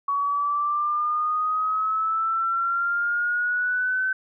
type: exponential sweep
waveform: sine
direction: up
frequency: 1122 to 1532 Hz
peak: -21 dBFS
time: 0.08-4.13 s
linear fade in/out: 5 ms
effects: none